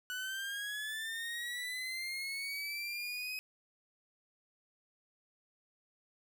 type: linear sweep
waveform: 30% pulse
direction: up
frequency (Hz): 1480 to 2533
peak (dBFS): -35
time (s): 0.1-3.39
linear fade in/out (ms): 0
effects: none